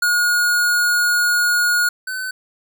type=tone pair in turn; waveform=square; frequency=1440 / 1517.5 Hz; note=F#6 / F#6; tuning=-47 / +43 cents; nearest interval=minor second; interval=90 cents; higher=second; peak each=-15 / -24 dBFS; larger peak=first; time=0.02-1.89 / 2.07-2.31 s; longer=first; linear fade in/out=5 ms; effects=none